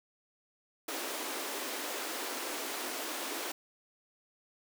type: high-pass noise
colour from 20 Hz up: pink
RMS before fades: -38 dBFS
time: 0.88-3.52 s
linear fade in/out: 5 ms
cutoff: 270 Hz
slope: 48 dB/octave
effects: none